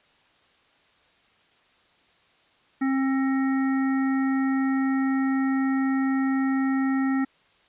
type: harmonic tone with a mistuned harmonic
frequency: 267.6 Hz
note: C4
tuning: 39 cents sharp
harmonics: 1 / 3 / 5 / 7 / 8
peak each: -21 / -35 / -36 / -35 / -46 dBFS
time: 2.81-7.25 s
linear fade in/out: 10 ms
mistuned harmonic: 8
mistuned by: +67 cents
effects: white hiss -61 dBFS RMS until 7.68 s + resampled to 8000 Hz